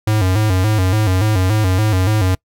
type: tone with vibrato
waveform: square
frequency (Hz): 100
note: G2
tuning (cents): +35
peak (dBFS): -13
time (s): 0.07-2.35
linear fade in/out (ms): 5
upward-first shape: square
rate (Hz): 3.5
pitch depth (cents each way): 130
effects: noise-tail reverb RT60 0.1 s tail -25 dB re dry